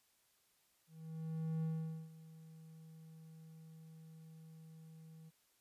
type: tone with ADSR envelope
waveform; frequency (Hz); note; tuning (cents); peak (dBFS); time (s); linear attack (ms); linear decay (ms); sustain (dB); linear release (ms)
triangle; 160.3; E3; -48; -33; 0.87-5.31; 760; 460; -19; 29
effects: white hiss -75 dBFS RMS until 5.6 s + resampled to 32000 Hz